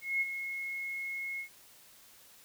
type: tone with ADSR envelope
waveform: sine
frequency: 2168 Hz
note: C#7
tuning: 39 cents flat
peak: -26 dBFS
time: 0.01-1.49 s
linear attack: 200 ms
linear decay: 33 ms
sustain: -9 dB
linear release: 98 ms
effects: white hiss -58 dBFS RMS until 2.44 s